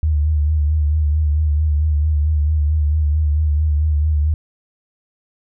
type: tone with vibrato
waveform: sine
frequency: 75.7 Hz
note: D#2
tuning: 47 cents flat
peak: -13 dBFS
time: 0.03-4.34 s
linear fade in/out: 0 ms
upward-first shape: sine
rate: 4.5 Hz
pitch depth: 55 cents each way
effects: none